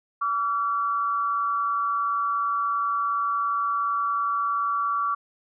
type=tone pair together; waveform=sine; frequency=1148 / 1365.2 Hz; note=D6 / F6; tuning=-40 / -40 cents; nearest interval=minor third; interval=300 cents; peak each=-23 / -29 dBFS; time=0.21-5.15 s; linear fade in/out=10 ms; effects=none